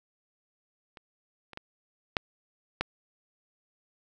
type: clicks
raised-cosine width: 0.3 ms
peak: -30 / -29 / -22 / -9 / -11 dBFS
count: 5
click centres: 0.972 / 1.533 / 1.574 / 2.168 / 2.81 s
effects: none